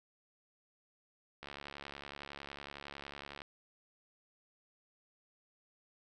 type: click train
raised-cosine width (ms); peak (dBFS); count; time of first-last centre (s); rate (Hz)
0.3; -29; 142; 1.43-3.419; 70.9
effects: none